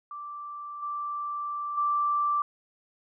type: tone with level steps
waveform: sine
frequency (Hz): 1172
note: D6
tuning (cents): -4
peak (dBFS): -36 / -30 / -23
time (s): 0.11-2.42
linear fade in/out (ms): 2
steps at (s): 0.82 / 1.77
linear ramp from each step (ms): 10
effects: none